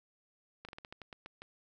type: slowing click train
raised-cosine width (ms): 0.3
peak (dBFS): -30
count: 10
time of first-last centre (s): 0.65-1.42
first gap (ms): 37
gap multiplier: 1.2
effects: none